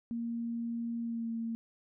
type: tone with pitch glide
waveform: sine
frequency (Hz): 233.1 to 228.6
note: A#3 to A#3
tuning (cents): 0 to -34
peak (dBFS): -33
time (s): 0.11-1.55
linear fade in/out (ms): 0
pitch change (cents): -34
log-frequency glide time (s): 1.01-1.3
effects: none